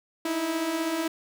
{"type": "beating tone pair", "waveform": "sawtooth", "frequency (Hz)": [311.1, 327.1], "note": ["D#4", "E4"], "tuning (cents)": [0, -13], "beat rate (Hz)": 16, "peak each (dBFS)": [-30, -23], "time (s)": [0.25, 1.08], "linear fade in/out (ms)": 5, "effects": []}